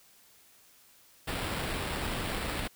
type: noise with sample-and-hold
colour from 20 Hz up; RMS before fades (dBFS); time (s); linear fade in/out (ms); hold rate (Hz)
pink; -34; 1.27-2.68; 10; 6300
effects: white hiss -60 dBFS RMS until 2.75 s